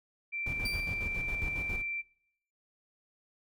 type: tone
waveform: sine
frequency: 2349 Hz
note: D7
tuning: in tune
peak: -34 dBFS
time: 0.32-2.02 s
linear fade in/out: 20 ms
type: noise with tremolo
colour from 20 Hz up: brown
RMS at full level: -37 dBFS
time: 0.46-1.82 s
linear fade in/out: 5 ms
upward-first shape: square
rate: 7.3 Hz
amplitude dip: 55%
type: tone with exponential decay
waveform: 40% pulse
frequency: 4699 Hz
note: D8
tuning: in tune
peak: -32 dBFS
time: 0.65-1.09 s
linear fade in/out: 5 ms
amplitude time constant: 95 ms
effects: noise-tail reverb RT60 0.7 s tail -19 dB re dry